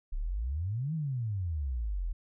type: exponential two-way sweep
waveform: sine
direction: up then down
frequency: 30.87 to 164.8 to 38.91 Hz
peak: -30 dBFS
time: 0.12-2.13 s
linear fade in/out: 10 ms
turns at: 0.94 s
effects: none